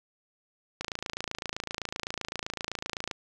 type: click train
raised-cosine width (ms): 0.2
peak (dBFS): -15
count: 65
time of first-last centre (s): 0.81-3.112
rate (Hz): 27.8
effects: none